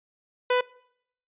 sawtooth tone, 497.8 Hz, B4, 14 cents sharp, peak -16 dBFS, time 0.5-0.61 s, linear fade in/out 5 ms, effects noise-tail reverb RT60 0.7 s tail -22 dB re dry + resampled to 8000 Hz

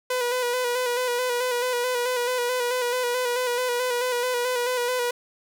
sawtooth tone with vibrato, 493.9 Hz, B4, in tune, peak -19 dBFS, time 0.1-5.11 s, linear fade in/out 5 ms, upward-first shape square, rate 4.6 Hz, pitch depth 36 cents each way, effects none

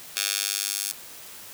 10% pulse tone with high-pass filter sweep, 100 Hz, G2, 35 cents sharp, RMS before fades -28 dBFS, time 0.16-0.92 s, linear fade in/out 5 ms, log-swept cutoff 3300 to 6700 Hz, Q 0.79, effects white hiss -43 dBFS RMS until 1.53 s + high-pass 60 Hz 12 dB/octave

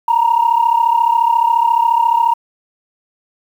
sine tone pair together, 918 / 952.3 Hz, A#5 / A#5, -27 / +37 cents, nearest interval minor second, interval 64 cents, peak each -12 dBFS, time 0.08-2.34 s, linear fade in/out 5 ms, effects tanh soft clip ceiling -4 dBFS + 7-bit

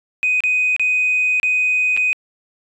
sine tone with dropouts, 2500 Hz, D#7, 8 cents sharp, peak -13 dBFS, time 0.23-2.13 s, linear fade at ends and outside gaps 0 ms, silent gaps 0.405-0.437 / 0.764-0.796 / 1.399-1.431 / 1.966-1.974 s, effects tanh soft clip ceiling -10 dBFS

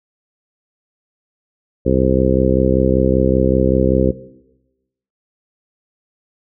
harmonic tone, 65.2 Hz, C2, 5 cents flat, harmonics 1 / 2 / 3 / 4 / 5 / 6 / 7 / 8, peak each -20 / -20 / -20 / -20 / -20 / -20 / -20 / -20 dBFS, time 1.85-4.12 s, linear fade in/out 20 ms, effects noise-tail reverb RT60 1.0 s tail -17 dB re dry

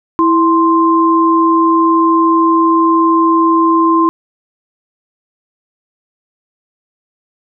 sine tone pair together, 329.1 / 1046.5 Hz, E4 / C6, -3 / 0 cents, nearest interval octave + minor sixth, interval 2003 cents, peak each -10 dBFS, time 0.19-4.09 s, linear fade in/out 0 ms, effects none

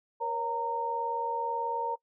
sine tone cluster, 474.7 / 553 / 922 Hz, A#4 / C#5 / A#5, +31 / -4 / -19 cents, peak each -36 / -39 / -30 dBFS, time 0.2-1.96 s, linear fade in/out 20 ms, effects noise-tail reverb RT60 0.1 s tail -23 dB re dry

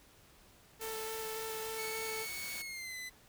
sawtooth tone with vibrato, 442.4 Hz, A4, 9 cents sharp, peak -36 dBFS, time 0.79-2.27 s, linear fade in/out 50 ms, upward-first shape square, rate 3.5 Hz, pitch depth 9 cents each way
white noise, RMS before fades -45 dBFS, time 0.81-2.62 s, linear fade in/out 2 ms
sawtooth tone with pitch glide, 2222 to 2014 Hz, C#7 to B6, +4 to +33 cents, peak -38 dBFS, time 1.77-3.1 s, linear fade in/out 20 ms, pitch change -171 cents, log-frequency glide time 2.56-2.97 s
effects pink hiss -62 dBFS RMS until 3.28 s

